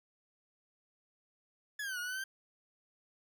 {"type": "exponential two-way sweep", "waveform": "40% pulse", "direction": "down then up", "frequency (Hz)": [1729, 1429, 1581], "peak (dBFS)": -36, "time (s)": [1.79, 2.24], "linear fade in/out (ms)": 5, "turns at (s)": 1.99, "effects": []}